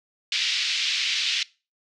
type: band-pass noise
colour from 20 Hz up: pink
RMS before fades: -25 dBFS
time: 0.32-1.43 s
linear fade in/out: 2 ms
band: 2500 to 5000 Hz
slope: 24 dB/octave
effects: noise-tail reverb RT60 0.3 s tail -21 dB re dry + low-pass 8000 Hz 12 dB/octave